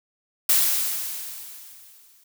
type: noise with exponential decay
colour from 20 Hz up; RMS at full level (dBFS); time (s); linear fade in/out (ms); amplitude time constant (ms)
blue; -17; 0.49-2.24; 5; 380
effects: none